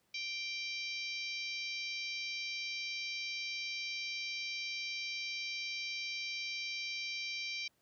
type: harmonic tone with a mistuned harmonic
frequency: 784 Hz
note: G5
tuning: in tune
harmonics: 3 / 4 / 5 / 6 / 7 / 8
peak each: -40 / -47 / -46 / -46 / -47 / -53 dBFS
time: 0.14-7.68 s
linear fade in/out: 5 ms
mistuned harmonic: 8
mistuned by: -27 cents
effects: pink hiss -75 dBFS RMS until 7.81 s + high-pass 100 Hz 12 dB/octave